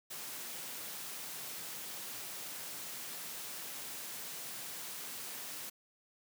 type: high-pass noise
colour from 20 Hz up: white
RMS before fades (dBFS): -44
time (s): 0.1-5.7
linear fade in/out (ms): 10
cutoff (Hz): 110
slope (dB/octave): 48
effects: none